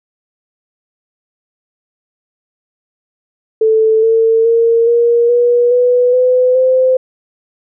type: tone with pitch steps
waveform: sine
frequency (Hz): 440.6 / 450.6 / 460.9 / 471.4 / 482.1 / 493.1 / 504.4 / 515.9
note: A4 / A4 / A#4 / A#4 / B4 / B4 / B4 / C5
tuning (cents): +2 / +41 / -20 / +19 / -42 / -3 / +36 / -24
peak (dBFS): -7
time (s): 3.61-6.97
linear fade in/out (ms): 5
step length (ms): 420
effects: none